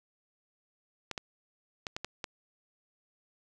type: clicks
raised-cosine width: 0.2 ms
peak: -18 dBFS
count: 6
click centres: 1.113 / 1.178 / 1.868 / 1.965 / 2.046 / 2.242 s
effects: none